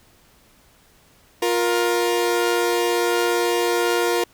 sawtooth tone pair together, 352.6 / 470.6 Hz, F4 / A#4, +17 / +16 cents, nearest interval perfect fourth, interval 499 cents, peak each -17 dBFS, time 1.42-4.24 s, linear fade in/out 5 ms, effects pink hiss -55 dBFS RMS until 4.33 s

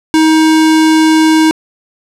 square tone, 316.2 Hz, D#4, 28 cents sharp, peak -6 dBFS, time 0.14-1.51 s, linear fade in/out 0 ms, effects low-pass 10000 Hz 12 dB/octave

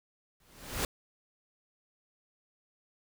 pink noise with exponential growth, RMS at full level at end -29 dBFS, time 0.4-0.85 s, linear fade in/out 2 ms, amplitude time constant 97 ms, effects none

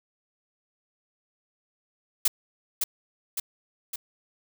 blue noise with echo, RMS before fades -21 dBFS, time 2.25-2.28 s, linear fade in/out 5 ms, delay 560 ms, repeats 3, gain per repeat -4 dB, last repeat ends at 3.96 s, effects none

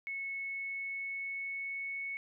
sine tone with pitch glide, 2199 to 2212 Hz, C#7 to C#7, -14 to -4 cents, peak -36 dBFS, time 0.07-2.17 s, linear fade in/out 0 ms, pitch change +10 cents, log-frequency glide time 0.26-1.98 s, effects none

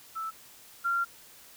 sine tone pair in turn, 1318.5 / 1381.3 Hz, E6 / F6, 0 / -19 cents, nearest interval minor second, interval 81 cents, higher second, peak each -32 / -25 dBFS, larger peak second, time 0.15-0.31 / 0.84-1.05 s, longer second, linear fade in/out 20 ms, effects white hiss -53 dBFS RMS until 1.56 s

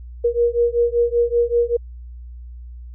sine beating tone pair, 471.8 / 477 Hz, A#4 / A#4, +21 / +40 cents, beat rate 5.2 Hz, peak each -18 dBFS, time 0.24-1.77 s, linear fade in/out 10 ms, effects added 60 Hz sine -33 dBFS peak until 2.94 s

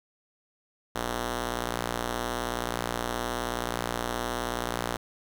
5% pulse ring-modulated tone, 119 Hz, A#2, 36 cents sharp, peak -15 dBFS, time 0.95-4.97 s, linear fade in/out 10 ms, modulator 149 Hz, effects none

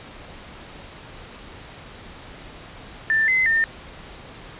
sine tone with pitch steps, 1777 / 2049 / 1810 Hz, A6 / C7 / A6, +17 / -37 / +48 cents, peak -16 dBFS, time 3.1-3.64 s, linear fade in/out 0 ms, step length 180 ms, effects pink hiss -41 dBFS RMS until 4.59 s + resampled to 8000 Hz

